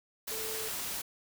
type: tone in noise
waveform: sine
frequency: 440 Hz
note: A4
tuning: in tune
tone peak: -41 dBFS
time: 0.31-0.69 s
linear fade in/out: 10 ms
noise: white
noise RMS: -37 dBFS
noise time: 0.27-1.02 s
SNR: -7 dB
effects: none